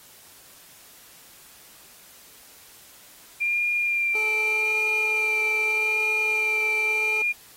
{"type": "tone with vibrato", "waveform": "sine", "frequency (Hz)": 2385, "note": "D7", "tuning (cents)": 26, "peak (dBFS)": -21, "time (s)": [3.4, 7.33], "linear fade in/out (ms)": 20, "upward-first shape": "sine", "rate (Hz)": 0.83, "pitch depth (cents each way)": 23}
{"type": "tone", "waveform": "25% pulse", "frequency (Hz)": 432, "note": "A4", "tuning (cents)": -32, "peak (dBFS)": -28, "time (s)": [4.15, 7.22], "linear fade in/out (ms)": 2}
{"effects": ["white hiss -50 dBFS RMS until 7.56 s", "AAC 48 kbps"]}